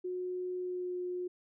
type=tone with pitch glide; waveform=sine; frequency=363.7 to 359.7 Hz; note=F#4 to F#4; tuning=-30 to -49 cents; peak=-34 dBFS; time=0.04-1.28 s; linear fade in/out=10 ms; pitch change=-19 cents; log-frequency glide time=0.56-0.96 s; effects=none